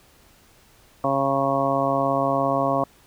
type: harmonic tone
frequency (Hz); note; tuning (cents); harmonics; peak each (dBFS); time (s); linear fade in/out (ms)
137.1; C#3; -19; 1 / 2 / 3 / 4 / 5 / 6 / 7 / 8; -31 / -27 / -33 / -25 / -24 / -34 / -29 / -26; 1.04-2.84; 2
effects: pink hiss -55 dBFS RMS until 3.06 s